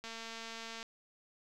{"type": "click train", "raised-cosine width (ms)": 0.2, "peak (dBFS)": -28, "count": 180, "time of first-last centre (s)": [0.04, 0.829], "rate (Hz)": 227, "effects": []}